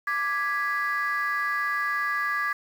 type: chord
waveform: sine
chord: G# diminished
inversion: second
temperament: equal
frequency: 1174.7 / 1661.2 / 1975.5 Hz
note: D6 / G#6 / B6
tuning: 0 / 0 / 0 cents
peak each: -27 / -26 / -30 dBFS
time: 0.07-2.53 s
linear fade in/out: 5 ms
effects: tanh soft clip ceiling -19 dBFS + 8-bit